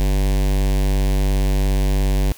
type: tone with notch filter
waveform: square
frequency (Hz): 48.6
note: G1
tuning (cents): -14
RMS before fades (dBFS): -17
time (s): 0-2.32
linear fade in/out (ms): 0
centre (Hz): 1300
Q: 1.4
effects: white hiss -44 dBFS RMS until 2.37 s